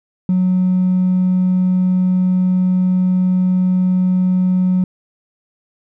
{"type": "tone with hard clipping", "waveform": "sine", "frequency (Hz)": 183.7, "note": "F#3", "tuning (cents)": -12, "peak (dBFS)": -12, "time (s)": [0.29, 4.84], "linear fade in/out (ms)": 2, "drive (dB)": 1, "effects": []}